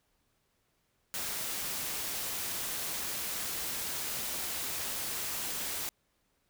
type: noise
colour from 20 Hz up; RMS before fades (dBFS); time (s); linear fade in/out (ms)
white; -36; 1.14-5.89; 0
effects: pink hiss -75 dBFS RMS until 6.49 s